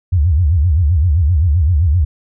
sine tone with vibrato, 80.8 Hz, E2, 34 cents flat, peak -9 dBFS, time 0.12-2.05 s, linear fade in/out 10 ms, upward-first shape sine, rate 7.7 Hz, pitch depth 250 cents each way, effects none

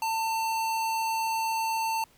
square tone, 896 Hz, A5, 31 cents sharp, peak -27 dBFS, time 0.02-2.04 s, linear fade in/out 2 ms, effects pink hiss -61 dBFS RMS until 2.17 s

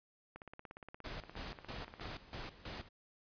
click train, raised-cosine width 0.5 ms, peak -34 dBFS, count 31, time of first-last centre 0.36-2.114 s, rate 17.1 Hz
pink noise with tremolo, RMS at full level -45 dBFS, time 1.04-2.89 s, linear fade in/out 10 ms, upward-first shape square, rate 3.1 Hz, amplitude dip 80%
effects resampled to 11025 Hz

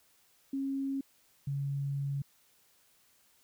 sine tone pair in turn, 272.3 / 139.9 Hz, C#4 / C#3, -31 / +16 cents, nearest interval octave, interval 1153 cents, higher first, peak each -31 / -31 dBFS, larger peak neither, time 0.53-1.01 / 1.47-2.22 s, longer second, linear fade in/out 5 ms, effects white hiss -67 dBFS RMS until 3.43 s

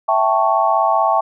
sine chord, A dominant seventh, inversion second, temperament equal, 659.3 / 784 / 880 / 1108.7 Hz, E5 / G5 / A5 / C#6, 0 / 0 / 0 / 0 cents, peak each -18 dBFS, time 0.08-1.21 s, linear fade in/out 10 ms, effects none

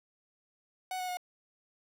45% pulse tone with pitch steps, 743 / 732.8 / 722.7 Hz, F#5 / F#5 / F#5, +7 / -17 / -41 cents, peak -34 dBFS, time 0.91-1.171 s, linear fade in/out 2 ms, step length 87 ms, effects none

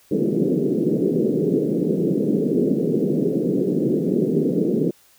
white band-pass noise, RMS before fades -20 dBFS, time 0.11-4.91 s, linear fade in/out 5 ms, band 150 to 450 Hz, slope 48 dB/octave, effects white hiss -55 dBFS RMS until 5.18 s

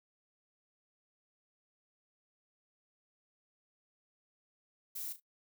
violet noise with echo, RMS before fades -41 dBFS, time 4.95-5.13 s, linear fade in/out 10 ms, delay 36 ms, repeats 2, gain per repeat -11 dB, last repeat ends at 5.202 s, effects noise-tail reverb RT60 0.1 s tail -19 dB re dry

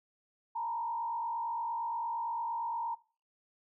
sine tone with frequency modulation, 928 Hz, A#5, 8 cents flat, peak -33 dBFS, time 0.55-2.95 s, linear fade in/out 10 ms, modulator 48.7 Hz, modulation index 0.79, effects noise-tail reverb RT60 0.4 s tail -22 dB re dry

